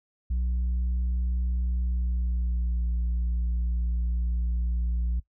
sine tone with pitch glide, 61 to 58.99 Hz, B1 to A#1, -21 to +21 cents, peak -21 dBFS, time 0.3-5.2 s, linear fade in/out 10 ms, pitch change -58 cents, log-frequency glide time 1.78-2.82 s, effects noise-tail reverb RT60 0.1 s tail -20 dB re dry + tanh soft clip ceiling -23 dBFS

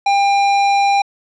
triangle tone with hard clipping, 799 Hz, G5, 33 cents sharp, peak -13 dBFS, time 0.06-1.02 s, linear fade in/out 5 ms, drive 17 dB, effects low-pass 7000 Hz 12 dB/octave

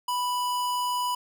square tone, 987.8 Hz, B5, in tune, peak -26 dBFS, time 0.08-1.15 s, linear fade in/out 5 ms, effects none

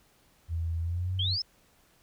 sine tone with pitch glide, 82.9 to 94.13 Hz, E2 to F#2, +10 to +30 cents, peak -28 dBFS, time 0.48-1.38 s, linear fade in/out 50 ms, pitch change +220 cents, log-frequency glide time 0.81-1.17 s
sine exponential sweep, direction up, 3054 to 5390 Hz, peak -28 dBFS, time 1.19-1.42 s, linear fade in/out 5 ms
effects pink hiss -64 dBFS RMS until 2.02 s

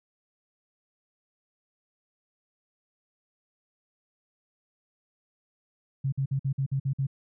sine tone bursts, 135.9 Hz, C#3, 34 cents flat, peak -24 dBFS, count 8, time 6.04-7.069 s, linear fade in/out 10 ms, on 84 ms, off 51 ms, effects none

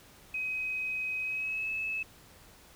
sine tone with pitch glide, 2526 to 2597 Hz, D#7 to E7, +26 to -26 cents, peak -31 dBFS, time 0.34-2.03 s, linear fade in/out 5 ms, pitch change +48 cents, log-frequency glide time 1.22-1.7 s, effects pink hiss -56 dBFS RMS until 2.75 s

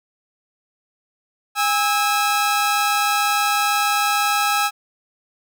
sawtooth tone pair together, 817.9 / 1300 Hz, G#5 / E6, -27 / -24 cents, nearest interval minor sixth, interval 803 cents, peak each -16 dBFS, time 1.55-4.71 s, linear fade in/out 50 ms, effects none

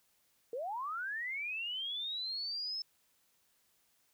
sine linear sweep, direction up, 445.4 to 5274 Hz, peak -36 dBFS, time 0.53-2.82 s, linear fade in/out 2 ms, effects white hiss -73 dBFS RMS until 4.13 s

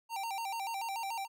square tone with vibrato, 848 Hz, G#5, 36 cents sharp, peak -36 dBFS, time 0.09-1.28 s, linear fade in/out 50 ms, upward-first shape square, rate 6.9 Hz, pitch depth 140 cents each way, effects none

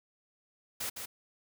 white noise with echo, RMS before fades -36 dBFS, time 0.8-0.9 s, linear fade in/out 10 ms, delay 160 ms, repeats 1, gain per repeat -5 dB, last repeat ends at 1.06 s, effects none

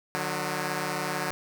5% pulse tone pair together, 150 / 183.53 Hz, D3 / F#3, +37 / -14 cents, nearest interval minor third, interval 349 cents, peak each -20 dBFS, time 0.15-1.31 s, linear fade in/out 0 ms, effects none

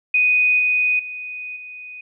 sine tone with level steps, 2489 Hz, D#7, in tune, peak -13 / -15 / -28 / -33 dBFS, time 0.14-2.01 s, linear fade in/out 5 ms, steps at 0.59 / 0.99 / 1.56 s, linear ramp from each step 5 ms, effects none

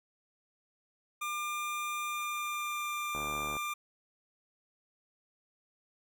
25% pulse tone with pitch glide, 1200 to 1191.7 Hz, D6 to D6, +37 to +25 cents, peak -30 dBFS, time 1.21-3.74 s, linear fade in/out 10 ms, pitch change -12 cents, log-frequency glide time 2.09-2.88 s
click train, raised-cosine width 1 ms, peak -27 dBFS, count 32, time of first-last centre 3.15-3.567 s, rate 74.3 Hz
effects none

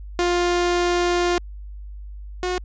sawtooth tone pair in turn, 351.6 / 362.7 Hz, F4 / F#4, +12 / -34 cents, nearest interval minor second, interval 54 cents, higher second, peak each -14 / -18 dBFS, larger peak first, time 0.19-1.38 / 2.43-2.58 s, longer first, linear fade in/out 0 ms, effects added 50 Hz sine -33 dBFS peak until 2.64 s + resampled to 16000 Hz

